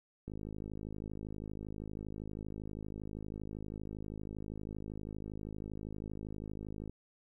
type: click train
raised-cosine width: 3 ms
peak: -30 dBFS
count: 349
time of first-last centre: 0.28-6.896 s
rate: 52.6 Hz
effects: 12-bit